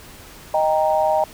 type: chord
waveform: sine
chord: Eb major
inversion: none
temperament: equal with one note detuned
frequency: 622.3 / 788.5 / 932.3 Hz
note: Eb5 / G5 / Bb5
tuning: 0 / +10 / 0 cents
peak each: -18 / -20 / -22 dBFS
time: 0.54-1.24 s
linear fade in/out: 2 ms
effects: pink hiss -42 dBFS RMS until 1.33 s